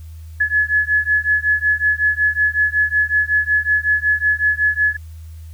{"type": "beating tone pair", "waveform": "sine", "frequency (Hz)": [1702, 1707.4], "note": ["G#6", "G#6"], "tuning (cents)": [42, 47], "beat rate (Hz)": 5.4, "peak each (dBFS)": -17, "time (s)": [0.4, 4.97], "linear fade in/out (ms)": 10, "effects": ["added 80 Hz sine -32 dBFS peak until 5.53 s", "white hiss -54 dBFS RMS until 5.53 s"]}